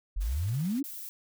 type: exponential sweep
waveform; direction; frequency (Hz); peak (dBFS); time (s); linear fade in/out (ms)
sine; up; 40.52 to 297.8; -27; 0.16-0.83; 10
type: noise with tremolo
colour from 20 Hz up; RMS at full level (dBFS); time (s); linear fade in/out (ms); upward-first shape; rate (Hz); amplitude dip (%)
white; -47; 0.2-0.81; 20; triangle; 18; 30
type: noise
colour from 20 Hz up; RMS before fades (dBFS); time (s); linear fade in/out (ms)
violet; -41; 0.84-1.09; 0
effects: none